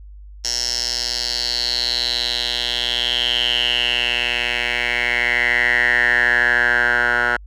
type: tone with band-pass filter sweep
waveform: 10% pulse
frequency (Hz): 120.9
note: B2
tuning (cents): -36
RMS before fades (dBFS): -19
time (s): 0.44-7.37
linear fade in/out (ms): 10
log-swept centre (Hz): 5600 to 1400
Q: 7.1
effects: added 50 Hz sine -36 dBFS peak until 7.46 s